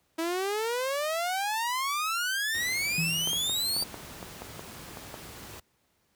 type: exponential sweep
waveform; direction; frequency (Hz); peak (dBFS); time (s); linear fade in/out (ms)
sawtooth; up; 320.8 to 4699; -24; 0.18-3.84; 10
type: noise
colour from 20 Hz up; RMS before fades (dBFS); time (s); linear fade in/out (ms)
pink; -44; 2.54-5.6; 5
type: tone with exponential decay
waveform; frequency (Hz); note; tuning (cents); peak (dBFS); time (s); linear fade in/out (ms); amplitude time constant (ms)
sine; 163.8; E3; -11; -26; 2.98-3.72; 2; 160
type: clicks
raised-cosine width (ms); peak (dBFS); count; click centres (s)
1; -24; 11; 3.274 / 3.332 / 3.496 / 3.765 / 3.825 / 3.943 / 4.228 / 4.42 / 4.594 / 4.972 / 5.142
effects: pink hiss -71 dBFS RMS until 6.15 s + high-pass 60 Hz 12 dB/octave